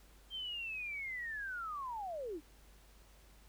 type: linear sweep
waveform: sine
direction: down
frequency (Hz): 3180 to 277.2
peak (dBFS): -39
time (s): 0.3-2.41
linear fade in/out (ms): 50
effects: added 50 Hz sine -60 dBFS peak until 3.48 s + pink hiss -65 dBFS RMS until 3.48 s